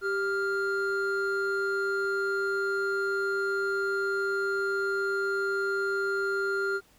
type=tone pair together; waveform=triangle; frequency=392 / 1400.6 Hz; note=G4 / F6; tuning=0 / +5 cents; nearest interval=octave + minor seventh; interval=2205 cents; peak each=-27 dBFS; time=0.01-6.81 s; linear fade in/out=50 ms; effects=pink hiss -61 dBFS RMS until 6.98 s